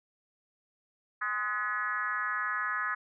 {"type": "tone with frequency modulation", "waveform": "sine", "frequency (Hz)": 1480, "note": "F#6", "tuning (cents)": 0, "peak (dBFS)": -29, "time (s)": [1.21, 2.95], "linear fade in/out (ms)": 10, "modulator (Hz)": 222, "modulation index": 1.7, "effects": []}